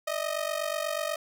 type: ring-modulated tone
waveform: sawtooth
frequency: 622.3 Hz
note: D#5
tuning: in tune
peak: -22 dBFS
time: 0.07-1.16 s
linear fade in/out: 5 ms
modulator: 24.1 Hz
effects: none